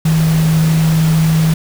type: tone in noise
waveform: sine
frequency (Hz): 160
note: D#3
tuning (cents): +49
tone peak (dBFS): -9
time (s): 0.05-1.54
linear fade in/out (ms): 5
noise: pink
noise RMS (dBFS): -24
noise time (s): 0.05-1.54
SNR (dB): +12
effects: none